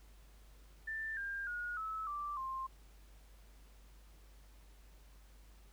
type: tone with pitch steps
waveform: sine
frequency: 1776 / 1600.6 / 1442.6 / 1300.1 / 1171.7 / 1056 Hz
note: A6 / G6 / F#6 / E6 / D6 / C6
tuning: +16 / +36 / -44 / -24 / -4 / +16 cents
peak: -38 dBFS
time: 0.87-2.67 s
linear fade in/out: 10 ms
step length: 300 ms
effects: added 50 Hz sine -57 dBFS peak until 5.72 s + pink hiss -67 dBFS RMS until 5.72 s